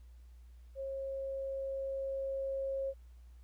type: tone with level ramp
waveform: sine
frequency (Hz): 541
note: C#5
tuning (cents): -42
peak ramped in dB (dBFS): -37 to -33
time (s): 0.75-2.94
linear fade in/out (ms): 50
effects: added 60 Hz sine -52 dBFS peak until 3.43 s + pink hiss -74 dBFS RMS until 3.43 s